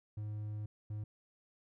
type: tone bursts at uneven times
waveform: triangle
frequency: 105.8 Hz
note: G#2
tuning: 33 cents sharp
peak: -36 dBFS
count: 2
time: 0.17-0.66 / 0.9-1.04 s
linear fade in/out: 5 ms
effects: none